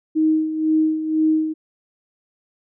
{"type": "tone with tremolo", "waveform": "sine", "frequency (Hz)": 313.8, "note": "D#4", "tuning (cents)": 15, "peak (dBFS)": -13, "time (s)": [0.15, 1.54], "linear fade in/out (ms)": 20, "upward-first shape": "sine", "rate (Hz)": 2, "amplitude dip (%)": 65, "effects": []}